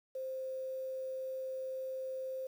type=tone with quantisation; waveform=sine; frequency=523.3 Hz; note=C5; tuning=in tune; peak=-37 dBFS; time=0.15-2.47 s; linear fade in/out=5 ms; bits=10; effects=none